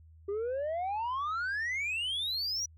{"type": "exponential sweep", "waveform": "sine", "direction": "up", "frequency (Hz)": [390, 5930], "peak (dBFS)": -28, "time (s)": [0.28, 2.66], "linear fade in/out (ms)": 10, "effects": ["tanh soft clip ceiling -30 dBFS", "added 80 Hz sine -53 dBFS peak until 2.77 s"]}